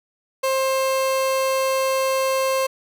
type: tone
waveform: 30% pulse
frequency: 530 Hz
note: C5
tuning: 22 cents sharp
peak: -16 dBFS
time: 0.43-2.67 s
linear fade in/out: 10 ms
effects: none